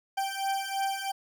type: beating tone pair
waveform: 40% pulse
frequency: 780 / 783 Hz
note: G5 / G5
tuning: -9 / -2 cents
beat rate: 3 Hz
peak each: -31 dBFS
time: 0.17-1.12 s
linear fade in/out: 10 ms
effects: none